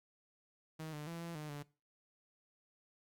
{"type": "tone with pitch steps", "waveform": "sawtooth", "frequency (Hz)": [158, 149.3, 167.9, 169, 151.7, 145.3], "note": ["D#3", "D3", "E3", "E3", "D#3", "D3"], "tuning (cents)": [27, 29, 32, 43, -44, -18], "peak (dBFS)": -39, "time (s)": [0.79, 1.63], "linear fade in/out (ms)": 10, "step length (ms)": 140, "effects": ["noise-tail reverb RT60 0.3 s tail -19 dB re dry", "Opus 48 kbps"]}